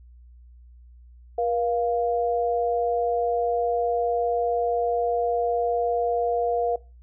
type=tone pair together; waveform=sine; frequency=477.6 / 697 Hz; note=A#4 / F5; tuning=+42 / -4 cents; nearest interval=perfect fifth; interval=654 cents; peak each=-24 dBFS; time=1.38-6.76 s; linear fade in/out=5 ms; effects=noise-tail reverb RT60 0.3 s tail -21 dB re dry + added 60 Hz sine -46 dBFS peak until 7.02 s